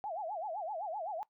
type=tone with vibrato; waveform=sine; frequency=740 Hz; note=F#5; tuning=in tune; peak=-36 dBFS; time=0.04-1.23 s; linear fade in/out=0 ms; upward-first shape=sine; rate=7.8 Hz; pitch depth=270 cents each way; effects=noise-tail reverb RT60 0.1 s tail -19 dB re dry